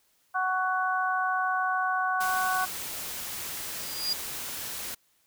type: harmonic tone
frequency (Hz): 372.2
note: F#4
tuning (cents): +10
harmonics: 2 / 3 / 4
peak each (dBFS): -29 / -29 / -29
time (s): 0.34-2.66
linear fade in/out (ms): 20
type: noise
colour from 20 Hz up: white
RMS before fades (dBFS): -36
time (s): 2.2-4.95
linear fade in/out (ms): 10
type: tone with exponential growth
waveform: sine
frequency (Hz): 4836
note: D8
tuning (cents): +50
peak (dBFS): -23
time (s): 3.67-4.13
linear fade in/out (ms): 2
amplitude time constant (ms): 100
effects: white hiss -68 dBFS RMS until 5.26 s